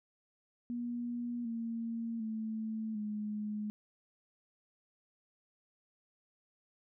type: tone with pitch steps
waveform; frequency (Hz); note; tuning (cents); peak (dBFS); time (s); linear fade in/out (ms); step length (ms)
sine; 239.9 / 229.7 / 220 / 210.7; A#3 / A#3 / A3 / G#3; +50 / -25 / 0 / +25; -35; 0.7-3.7; 0; 750
effects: none